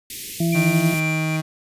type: band-stop noise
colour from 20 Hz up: white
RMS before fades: -32 dBFS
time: 0.1-1 s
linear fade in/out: 2 ms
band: 440 to 2000 Hz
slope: 48 dB/octave
type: harmonic tone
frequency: 167.4 Hz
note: E3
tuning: 27 cents sharp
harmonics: 1 / 2 / 4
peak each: -18 / -24 / -30 dBFS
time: 0.4-0.94 s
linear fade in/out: 5 ms
type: tone with tremolo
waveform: triangle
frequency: 2360 Hz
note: D7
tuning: 8 cents sharp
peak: -21 dBFS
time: 0.52-1.37 s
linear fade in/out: 10 ms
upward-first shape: triangle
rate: 2.3 Hz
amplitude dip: 55%
type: tone with pitch glide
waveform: 35% pulse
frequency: 155.56 to 157.46 Hz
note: D#3 to D#3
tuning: 0 to +21 cents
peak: -19 dBFS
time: 0.54-1.42 s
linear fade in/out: 20 ms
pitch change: +21 cents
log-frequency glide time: 0.69-0.86 s
effects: resampled to 32000 Hz